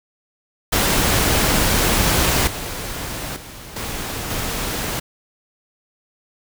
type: noise with level steps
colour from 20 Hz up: pink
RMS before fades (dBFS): -17 / -28 / -37 / -27 / -24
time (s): 0.72-5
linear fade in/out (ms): 10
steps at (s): 2.47 / 3.36 / 3.76 / 4.3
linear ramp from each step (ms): 5
effects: none